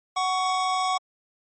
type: tone pair together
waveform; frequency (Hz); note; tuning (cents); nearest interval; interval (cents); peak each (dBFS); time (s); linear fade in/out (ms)
square; 744.8 / 1116; F#5 / C#6; +11 / +11; perfect fifth; 700; -26; 0.16-0.98; 10
effects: MP3 32 kbps